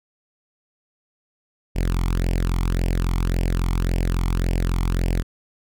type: tone with flanger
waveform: sawtooth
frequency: 43.65 Hz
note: F1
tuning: in tune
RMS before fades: -21 dBFS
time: 1.75-5.23 s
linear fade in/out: 20 ms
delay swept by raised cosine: 0.38 to 0.93 ms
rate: 1.8 Hz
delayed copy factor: +0.8
effects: none